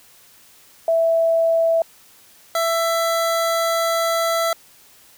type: tone pair in turn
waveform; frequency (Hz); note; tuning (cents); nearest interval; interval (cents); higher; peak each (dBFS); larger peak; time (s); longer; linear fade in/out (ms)
sine / 25% pulse; 659.3 / 665; E5 / E5; 0 / +15; unison; 15; second; -14; neither; 0.88-1.82 / 2.55-4.53; second; 2
effects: white hiss -50 dBFS RMS until 5.17 s